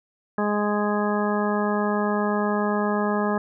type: harmonic tone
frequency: 207.7 Hz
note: G#3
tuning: in tune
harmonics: 1 / 2 / 3 / 4 / 5 / 6 / 8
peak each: -24 / -27 / -29 / -30 / -31 / -32 / -33 dBFS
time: 0.38-3.38 s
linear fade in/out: 2 ms
effects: none